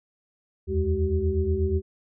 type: tone cluster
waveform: sine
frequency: 77.6 / 85.9 / 207 / 382.5 Hz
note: D#2 / F2 / G#3 / G4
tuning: -4 / -28 / -5 / -42 cents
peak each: -26 / -26 / -33 / -26 dBFS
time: 0.67-1.82 s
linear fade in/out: 50 ms
effects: none